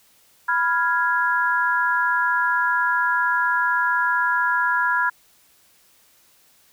sine chord, F diminished, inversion second, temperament equal, 987.8 / 1396.9 / 1661.2 Hz, Cb6 / F6 / Ab6, 0 / 0 / 0 cents, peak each -22 dBFS, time 0.48-5.1 s, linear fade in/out 10 ms, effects white hiss -57 dBFS RMS until 6.72 s

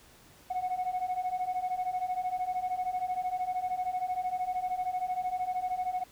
sine beating tone pair, 726 / 739 Hz, F#5 / F#5, -33 / -2 cents, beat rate 13 Hz, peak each -32 / -30 dBFS, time 0.5-6.04 s, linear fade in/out 10 ms, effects tanh soft clip ceiling -26 dBFS + pink hiss -57 dBFS RMS until 6.11 s

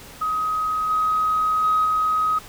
sine tone with level steps, 1262 Hz, D#6, 24 cents sharp, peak -20 / -17 / -15 / -17 dBFS, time 0.21-2.39 s, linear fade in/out 10 ms, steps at 0.89 / 1.63 / 1.84 s, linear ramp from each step 20 ms, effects tanh soft clip ceiling -11 dBFS + pink hiss -42 dBFS RMS until 2.48 s

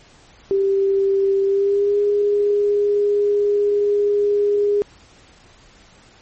sine tone with pitch glide, 392 to 410.1 Hz, G4 to G#4, 0 to -22 cents, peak -14 dBFS, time 0.51-4.82 s, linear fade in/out 0 ms, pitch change +78 cents, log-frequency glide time 1.44-2 s, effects pink hiss -49 dBFS RMS until 6.21 s + MP3 32 kbps

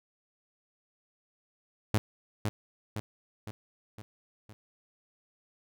sawtooth tone with echo, 106 Hz, G#2, 36 cents sharp, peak -19 dBFS, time 1.94-1.98 s, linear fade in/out 0 ms, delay 510 ms, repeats 5, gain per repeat -5 dB, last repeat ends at 4.53 s, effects none

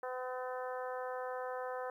harmonic tone, 253.8 Hz, B3, 47 cents sharp, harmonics 2 / 3 / 4 / 5 / 6 / 7, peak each -40 / -44 / -46 / -48 / -50 / -53 dBFS, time 0.03-1.9 s, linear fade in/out 2 ms, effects 12-bit

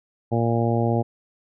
harmonic tone, 116.54 Hz, A#2, in tune, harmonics 1 / 2 / 3 / 4 / 5 / 6 / 7, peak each -22 / -25 / -27 / -28 / -29 / -30 / -30 dBFS, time 0.31-1.03 s, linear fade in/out 20 ms, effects none

